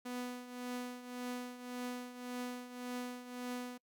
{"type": "tone with tremolo", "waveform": "sawtooth", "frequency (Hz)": 247.4, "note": "B3", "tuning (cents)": 3, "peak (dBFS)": -34, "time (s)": [0.05, 3.78], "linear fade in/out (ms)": 10, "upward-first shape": "triangle", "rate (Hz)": 1.8, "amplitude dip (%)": 75, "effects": ["noise-tail reverb RT60 0.1 s tail -26 dB re dry"]}